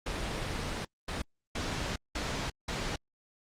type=noise bursts at uneven times; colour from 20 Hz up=pink; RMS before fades=-34 dBFS; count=5; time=0.06-0.85 / 1.08-1.22 / 1.55-1.96 / 2.15-2.5 / 2.68-2.96 s; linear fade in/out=5 ms; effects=low-pass 6000 Hz 12 dB/octave + Opus 32 kbps